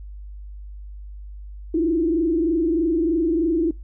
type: tone with frequency modulation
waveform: sine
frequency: 329.6 Hz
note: E4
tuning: in tune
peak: -17 dBFS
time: 1.74-3.71 s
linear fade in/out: 5 ms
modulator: 23.2 Hz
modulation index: 1
effects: noise-tail reverb RT60 0.2 s tail -23 dB re dry + added 50 Hz sine -34 dBFS peak until 3.83 s